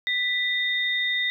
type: tone pair together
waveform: sine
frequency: 1979 / 3667 Hz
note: B6 / A#7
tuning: +3 / -29 cents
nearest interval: major seventh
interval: 1068 cents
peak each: -24 / -26 dBFS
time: 0.07-1.3 s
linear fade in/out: 0 ms
effects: 10-bit